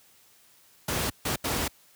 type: noise bursts at uneven times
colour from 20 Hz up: pink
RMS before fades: -28 dBFS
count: 3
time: 0.88-1.1 / 1.25-1.36 / 1.44-1.68 s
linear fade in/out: 5 ms
effects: white hiss -59 dBFS RMS until 1.95 s + high-pass 60 Hz 12 dB/octave